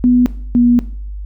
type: tone pair in turn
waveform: sine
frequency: 246.9 / 241.3 Hz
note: B3 / B3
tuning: 0 / -40 cents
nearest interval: unison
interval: 40 cents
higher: first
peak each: -7 dBFS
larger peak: neither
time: 0.04-0.26 / 0.55-0.79 s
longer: second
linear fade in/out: 0 ms
effects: noise-tail reverb RT60 0.5 s tail -17 dB re dry + added 50 Hz sine -23 dBFS peak until 1.25 s